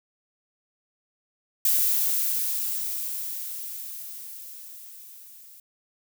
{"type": "noise with level ramp", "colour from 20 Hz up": "violet", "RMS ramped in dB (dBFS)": [-21, -49], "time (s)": [1.65, 5.6], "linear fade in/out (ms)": 2, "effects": []}